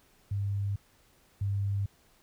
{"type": "tone pair in turn", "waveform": "sine", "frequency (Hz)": [100, 99.65], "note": ["G2", "G2"], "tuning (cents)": [35, 29], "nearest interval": "unison", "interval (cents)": 6, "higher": "first", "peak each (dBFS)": [-28, -27], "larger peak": "second", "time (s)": [[0.31, 0.76], [1.41, 1.86]], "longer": "neither", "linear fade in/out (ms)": 5, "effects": ["pink hiss -64 dBFS RMS until 2.22 s"]}